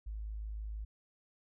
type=tone; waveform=sine; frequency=53.1 Hz; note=G#1; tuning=39 cents sharp; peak=-38 dBFS; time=0.06-0.85 s; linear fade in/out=10 ms; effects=none